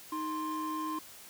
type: tone pair together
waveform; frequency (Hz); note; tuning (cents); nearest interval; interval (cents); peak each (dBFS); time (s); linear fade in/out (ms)
triangle; 312 / 1049.4; D#4 / C6; +5 / +5; octave + major sixth; 2100; -33 / -32; 0.12-0.99; 5
effects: tanh soft clip ceiling -28 dBFS + white hiss -51 dBFS RMS until 1.29 s